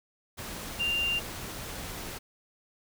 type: tone in noise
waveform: sine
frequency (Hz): 2787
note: F7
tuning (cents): -4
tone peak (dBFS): -26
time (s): 0.79-1.2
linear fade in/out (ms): 20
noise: pink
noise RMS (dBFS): -39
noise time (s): 0.37-2.19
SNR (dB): +10
effects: none